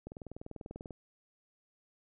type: click train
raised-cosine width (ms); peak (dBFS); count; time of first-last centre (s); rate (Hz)
2; -30; 18; 0.07-0.907; 20.3
effects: none